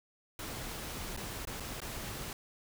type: noise with dropouts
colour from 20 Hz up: pink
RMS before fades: -41 dBFS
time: 0.39-2.33 s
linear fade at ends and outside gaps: 2 ms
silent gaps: 1.165-1.173 / 1.452-1.472 / 1.6-1.604 / 1.803-1.817 s
effects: none